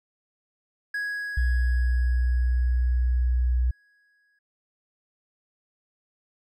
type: tone with exponential decay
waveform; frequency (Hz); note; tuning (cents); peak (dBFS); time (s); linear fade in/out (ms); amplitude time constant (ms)
triangle; 1663; G#6; +2; -24; 0.94-4.39; 5; 750
type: tone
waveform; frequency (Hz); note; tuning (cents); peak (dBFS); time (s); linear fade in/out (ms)
sine; 61.74; B1; 0; -19; 1.37-3.71; 5
effects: tanh soft clip ceiling -13 dBFS